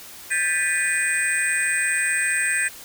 sine tone cluster, 1587 / 1752 / 1979 / 2462 / 8180 Hz, G6 / A6 / B6 / D#7 / C9, +21 / -8 / +3 / -19 / -40 cents, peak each -26 dBFS, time 0.3-2.69 s, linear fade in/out 20 ms, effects white hiss -41 dBFS RMS until 2.84 s

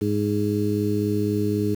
harmonic tone, 103.83 Hz, G#2, in tune, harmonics 1 / 2 / 3 / 4, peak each -26 / -26 / -25 / -26 dBFS, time 0.01-1.75 s, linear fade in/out 10 ms, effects 7-bit

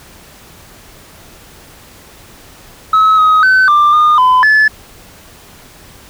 sine tone with pitch steps, 1287 / 1262 / 1522 / 1186 / 1218 / 1012 / 1730 Hz, E6 / D#6 / F#6 / D6 / D#6 / B5 / A6, -42 / +24 / +48 / +17 / -37 / +42 / -30 cents, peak -3 dBFS, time 2.93-4.68 s, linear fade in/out 5 ms, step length 250 ms, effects tanh soft clip ceiling -4 dBFS + pink hiss -39 dBFS RMS until 6.09 s

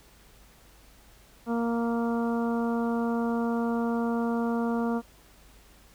harmonic tone, 233.1 Hz, A#3, in tune, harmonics 1 / 2 / 3 / 4 / 5 / 6, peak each -26 / -32 / -36 / -38 / -40 / -42 dBFS, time 1.46-5.02 s, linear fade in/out 50 ms, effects added 50 Hz sine -57 dBFS peak until 5.94 s + pink hiss -57 dBFS RMS until 5.94 s

